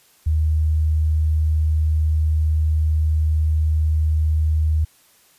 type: tone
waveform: sine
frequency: 77.78 Hz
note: D#2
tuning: in tune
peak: -15 dBFS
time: 0.26-4.85 s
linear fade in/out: 10 ms
effects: white hiss -55 dBFS RMS until 5.38 s + resampled to 32000 Hz